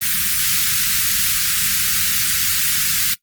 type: band-stop noise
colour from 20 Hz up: white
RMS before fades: -18 dBFS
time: 0.01-3.15 s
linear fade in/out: 20 ms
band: 210 to 1300 Hz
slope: 48 dB/octave
effects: noise-tail reverb RT60 0.1 s tail -19 dB re dry + Opus 24 kbps

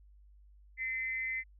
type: tone with amplitude modulation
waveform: sine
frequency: 2062 Hz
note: C7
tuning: 26 cents flat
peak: -30 dBFS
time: 0.77-1.44 s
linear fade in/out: 50 ms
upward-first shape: sine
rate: 248 Hz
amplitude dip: 65%
effects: added 50 Hz sine -56 dBFS peak until 1.59 s

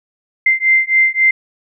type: beating tone pair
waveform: sine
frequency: 2083 / 2086.7 Hz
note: C7 / C7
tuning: -8 / -5 cents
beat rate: 3.7 Hz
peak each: -13 dBFS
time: 0.46-1.31 s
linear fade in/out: 5 ms
effects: none

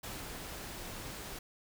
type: noise with ADSR envelope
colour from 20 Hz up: pink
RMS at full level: -42 dBFS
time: 0.03-1.39 s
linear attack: 9 ms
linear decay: 230 ms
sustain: -2 dB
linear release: 6 ms
effects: none

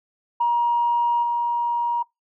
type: tone with level steps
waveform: sine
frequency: 949 Hz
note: A#5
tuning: 31 cents sharp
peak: -16 / -19 dBFS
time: 0.4-2.03 s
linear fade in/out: 10 ms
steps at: 1.22 s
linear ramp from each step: 20 ms
effects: noise-tail reverb RT60 0.2 s tail -25 dB re dry + tanh soft clip ceiling -12 dBFS

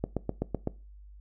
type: click train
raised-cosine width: 2 ms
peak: -15 dBFS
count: 6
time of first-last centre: 0.04-0.674 s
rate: 7.89 Hz
effects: noise-tail reverb RT60 0.3 s tail -20 dB re dry + added 50 Hz sine -47 dBFS peak until 1.2 s

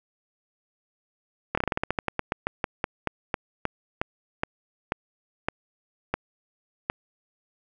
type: slowing click train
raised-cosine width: 0.5 ms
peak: -9 dBFS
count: 25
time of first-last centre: 1.55-6.899 s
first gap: 25 ms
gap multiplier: 1.16
effects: none

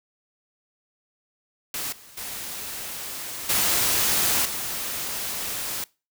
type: noise with level steps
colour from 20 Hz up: white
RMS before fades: -30 / -48 / -34 / -22 / -30 dBFS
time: 1.74-5.84 s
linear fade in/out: 2 ms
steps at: 1.92 / 2.17 / 3.49 / 4.45 s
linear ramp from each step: 5 ms
effects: noise-tail reverb RT60 0.3 s tail -23 dB re dry

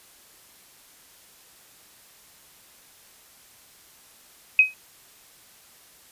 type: tone with exponential decay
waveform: sine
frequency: 2529 Hz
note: D#7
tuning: 28 cents sharp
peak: -8 dBFS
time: 4.59-4.74 s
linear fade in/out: 2 ms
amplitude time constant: 32 ms
effects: white hiss -53 dBFS RMS until 6.11 s + resampled to 32000 Hz

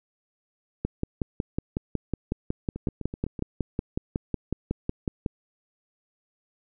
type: two click trains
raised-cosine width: 3 ms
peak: -13 / -21 dBFS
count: 25 / 6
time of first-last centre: 0.85-5.262 / 2.76-3.392 s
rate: 5.44 / 7.91 Hz
effects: none

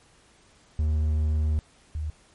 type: tone pair in turn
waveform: triangle / sine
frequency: 76.8 / 76.8 Hz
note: D#2 / D#2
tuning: -22 / -22 cents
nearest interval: unison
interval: 0 cents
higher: neither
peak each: -19 / -27 dBFS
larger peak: first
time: 0.79-1.59 / 1.95-2.1 s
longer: first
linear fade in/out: 0 ms
effects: pink hiss -58 dBFS RMS until 2.34 s + MP3 48 kbps

